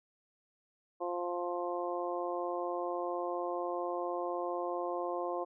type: harmonic tone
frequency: 175.7 Hz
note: F3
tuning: 11 cents sharp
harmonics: 2 / 3 / 4 / 5 / 6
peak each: -38 / -38 / -39 / -44 / -41 dBFS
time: 1-5.45 s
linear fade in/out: 20 ms
effects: none